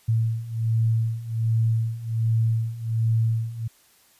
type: beating tone pair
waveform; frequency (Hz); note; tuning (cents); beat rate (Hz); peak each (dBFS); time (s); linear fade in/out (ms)
sine; 112.3 / 113.6; A2 / A#2; +36 / -44; 1.3; -25 / -22; 0.08-3.68; 10
effects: white hiss -58 dBFS RMS until 4.19 s + resampled to 32000 Hz